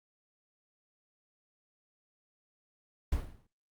brown noise with exponential decay, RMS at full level -28 dBFS, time 3.12-3.47 s, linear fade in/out 5 ms, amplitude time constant 75 ms, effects Opus 48 kbps

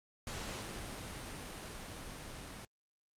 pink noise with level ramp, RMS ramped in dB -42 to -47 dBFS, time 0.27-2.65 s, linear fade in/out 2 ms, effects low-pass 10000 Hz 12 dB/octave + Opus 48 kbps

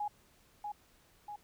sine tone with echo, 830.6 Hz, G#5, in tune, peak -33 dBFS, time 0-0.08 s, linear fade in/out 5 ms, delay 640 ms, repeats 2, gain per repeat -4 dB, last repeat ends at 1.36 s, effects pink hiss -66 dBFS RMS until 1.43 s

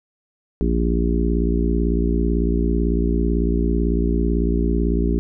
harmonic tone, 58 Hz, A#1, 8 cents flat, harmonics 1 / 3 / 4 / 5 / 6 / 7, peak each -19 / -24 / -25 / -26 / -27 / -27 dBFS, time 0.61-5.19 s, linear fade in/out 0 ms, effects none

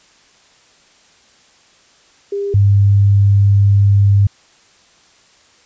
sine tone pair in turn, 401.2 / 100.3 Hz, G4 / G2, +40 / +40 cents, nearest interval 2 octaves, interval 2400 cents, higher first, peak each -17 / -7 dBFS, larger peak second, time 2.32-2.54 / 2.54-4.27 s, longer second, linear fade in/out 5 ms, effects white hiss -50 dBFS RMS until 5.65 s + resampled to 16000 Hz

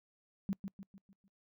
sine tone with echo, 195.3 Hz, G3, 6 cents flat, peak -31 dBFS, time 0.49-0.53 s, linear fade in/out 0 ms, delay 150 ms, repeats 5, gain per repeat -7 dB, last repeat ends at 1.28 s, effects noise-tail reverb RT60 0.1 s tail -26 dB re dry

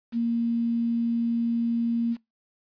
sine tone with quantisation, 233.1 Hz, A#3, in tune, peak -22 dBFS, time 0.12-2.17 s, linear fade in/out 50 ms, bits 8, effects noise-tail reverb RT60 0.2 s tail -23 dB re dry + resampled to 11025 Hz

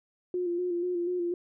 sine tone with vibrato, 353 Hz, F4, 19 cents sharp, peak -27 dBFS, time 0.34-1.34 s, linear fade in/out 2 ms, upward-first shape square, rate 4.1 Hz, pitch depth 33 cents each way, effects none

